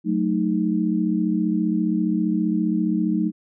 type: chord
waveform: sine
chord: D# diminished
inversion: first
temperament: equal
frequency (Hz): 185 / 220 / 311.1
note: F#3 / A3 / D#4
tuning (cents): 0 / 0 / 0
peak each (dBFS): -23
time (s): 0.04-3.32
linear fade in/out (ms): 50
effects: none